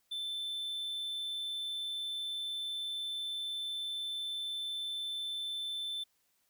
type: tone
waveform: triangle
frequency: 3534 Hz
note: A7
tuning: 7 cents sharp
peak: -34 dBFS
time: 0.11-6.04 s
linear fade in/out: 10 ms
effects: white hiss -75 dBFS RMS until 6.49 s